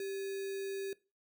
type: tone with sample-and-hold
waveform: sine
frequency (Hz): 391.2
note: G4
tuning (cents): -4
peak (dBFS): -36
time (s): 0-0.93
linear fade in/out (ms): 2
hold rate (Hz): 2100
effects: noise-tail reverb RT60 0.3 s tail -21 dB re dry